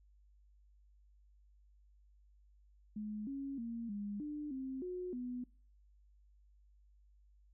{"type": "tone with pitch steps", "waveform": "sine", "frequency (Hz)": [211.6, 275.3, 231.8, 204.2, 297.6, 263.8, 362.5, 247.8], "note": ["G#3", "C#4", "A#3", "G#3", "D4", "C4", "F#4", "B3"], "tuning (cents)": [33, -12, -10, -29, 23, 14, -35, 6], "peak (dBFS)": -39, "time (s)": [2.96, 5.44], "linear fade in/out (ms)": 5, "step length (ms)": 310, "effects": ["noise-tail reverb RT60 0.4 s tail -23 dB re dry", "added 50 Hz sine -63 dBFS peak until 7.53 s"]}